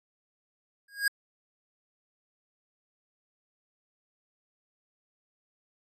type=tone with exponential growth; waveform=square; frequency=1634 Hz; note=G#6; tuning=29 cents flat; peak=-21 dBFS; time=0.88-1.08 s; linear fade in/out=5 ms; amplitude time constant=42 ms; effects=AAC 48 kbps